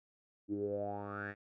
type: tone with low-pass filter sweep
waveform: 10% pulse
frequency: 101.4 Hz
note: G#2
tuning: 41 cents flat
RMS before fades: -39 dBFS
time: 0.48-1.35 s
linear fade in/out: 50 ms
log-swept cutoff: 290 to 2000 Hz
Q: 9
effects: none